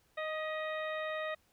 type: harmonic tone with a mistuned harmonic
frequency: 622.3 Hz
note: D#5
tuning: in tune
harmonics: 1 / 2 / 3 / 4 / 5 / 6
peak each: -37 / -42 / -41 / -48 / -56 / -50 dBFS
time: 0.17-1.35 s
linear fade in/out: 10 ms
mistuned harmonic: 3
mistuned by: +33 cents
effects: pink hiss -71 dBFS RMS until 1.52 s